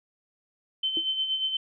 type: tone with tremolo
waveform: sine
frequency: 3078 Hz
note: G7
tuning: 32 cents flat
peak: -23 dBFS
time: 0.83-1.57 s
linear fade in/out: 5 ms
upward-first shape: sine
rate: 8.5 Hz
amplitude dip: 55%
type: tone with exponential decay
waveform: sine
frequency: 328.1 Hz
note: E4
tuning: 8 cents flat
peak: -29 dBFS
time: 0.97-1.05 s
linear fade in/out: 1 ms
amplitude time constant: 16 ms
effects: none